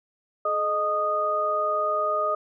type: tone cluster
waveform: sine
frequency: 427.3 / 618 / 1237 Hz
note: G#4 / D#5 / D#6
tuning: +49 / -12 / -10 cents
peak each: -33 / -26 / -24 dBFS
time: 0.45-2.35 s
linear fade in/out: 5 ms
effects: none